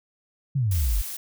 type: exponential sweep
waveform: sine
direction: down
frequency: 146.83 to 42.96 Hz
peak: -20 dBFS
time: 0.55-1.02 s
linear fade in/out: 10 ms
type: noise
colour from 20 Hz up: blue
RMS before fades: -34 dBFS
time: 0.71-1.17 s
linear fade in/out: 5 ms
effects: none